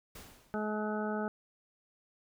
pink noise with exponential decay, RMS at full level -46 dBFS, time 0.15-0.8 s, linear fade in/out 5 ms, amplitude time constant 140 ms
harmonic tone, 212.7 Hz, G#3, 42 cents sharp, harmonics 1 / 2 / 3 / 4 / 6 / 7, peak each -35 / -38 / -40 / -41 / -43 / -43 dBFS, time 0.54-1.28 s, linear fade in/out 0 ms
effects none

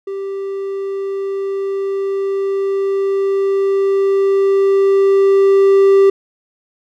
triangle tone with level ramp, 392 Hz, G4, in tune, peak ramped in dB -19 to -4 dBFS, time 0.07-6.1 s, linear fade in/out 5 ms, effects none

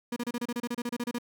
35% pulse tone bursts, 240 Hz, B3, 49 cents flat, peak -28 dBFS, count 15, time 0.12-1.185 s, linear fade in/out 5 ms, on 43 ms, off 30 ms, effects none

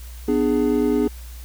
triangle chord, G# diminished, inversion first, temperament just, 249.2 / 299 / 415.3 Hz, B3 / D4 / G#4, +16 / +31 / 0 cents, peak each -19 dBFS, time 0.28-1.08 s, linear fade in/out 5 ms, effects added 60 Hz sine -34 dBFS peak until 1.44 s + white hiss -46 dBFS RMS until 1.44 s

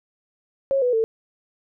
sine tone with pitch steps, 545 / 494 / 447.8 Hz, C#5 / B4 / A4, -29 / 0 / +30 cents, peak -17 dBFS, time 0.71-1.04 s, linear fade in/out 0 ms, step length 110 ms, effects none

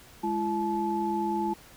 sine tone cluster, 209 / 338.2 / 864 Hz, G#3 / E4 / A5, +11 / +44 / -32 cents, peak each -32 / -30 / -29 dBFS, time 0.23-1.54 s, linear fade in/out 10 ms, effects pink hiss -52 dBFS RMS until 1.76 s

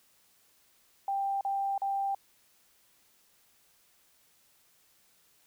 sine tone bursts, 789 Hz, G5, 11 cents sharp, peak -28 dBFS, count 3, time 1.08-2.148 s, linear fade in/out 2 ms, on 330 ms, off 39 ms, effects white hiss -66 dBFS RMS until 5.46 s

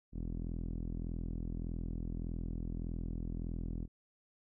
sawtooth tone with low-pass filter, 41.68 Hz, E1, 20 cents sharp, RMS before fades -39 dBFS, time 0.12-3.88 s, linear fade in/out 50 ms, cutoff 260 Hz, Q 1.8, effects none

